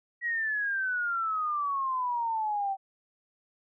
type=exponential sweep; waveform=sine; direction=down; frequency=1927 to 767 Hz; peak=-27 dBFS; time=0.21-2.77 s; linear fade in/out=50 ms; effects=none